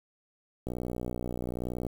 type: click train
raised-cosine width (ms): 2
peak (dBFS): -21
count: 74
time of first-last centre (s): 0.67-1.867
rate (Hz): 61
effects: 8-bit